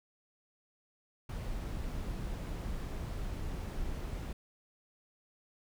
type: noise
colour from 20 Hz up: brown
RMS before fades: -38 dBFS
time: 1.29-4.33 s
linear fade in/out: 5 ms
effects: none